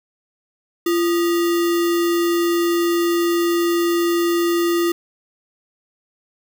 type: tone with sample-and-hold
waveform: sine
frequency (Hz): 342.6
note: F4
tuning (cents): -33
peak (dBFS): -15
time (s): 0.86-4.92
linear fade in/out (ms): 5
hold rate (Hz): 1575
effects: none